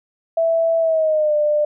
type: tone with pitch glide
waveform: sine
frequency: 659.3 to 597.6 Hz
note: E5 to D5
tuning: 0 to +30 cents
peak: -14 dBFS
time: 0.37-1.65 s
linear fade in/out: 5 ms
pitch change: -170 cents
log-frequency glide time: 0.79-1.35 s
effects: none